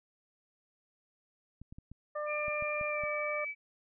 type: clicks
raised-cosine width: 5 ms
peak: -35 dBFS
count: 8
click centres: 1.616 / 1.725 / 1.785 / 1.916 / 2.482 / 2.624 / 2.812 / 3.037 s
type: harmonic tone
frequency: 598 Hz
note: D5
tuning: 31 cents sharp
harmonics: 1 / 2 / 3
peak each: -35 / -39 / -46 dBFS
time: 2.15-3.45 s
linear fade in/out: 10 ms
type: tone with pitch glide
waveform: sine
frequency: 2384 to 2297 Hz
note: D7 to D7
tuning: +25 to -39 cents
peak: -35 dBFS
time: 2.26-3.55 s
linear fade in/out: 50 ms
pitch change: -64 cents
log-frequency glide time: 2.88-3.05 s
effects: none